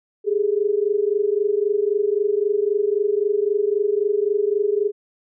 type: tone pair together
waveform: sine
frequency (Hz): 400.6 / 424.4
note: G4 / G#4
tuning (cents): +38 / +38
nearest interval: minor second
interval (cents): 100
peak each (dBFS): -20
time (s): 0.24-4.92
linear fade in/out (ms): 50
effects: none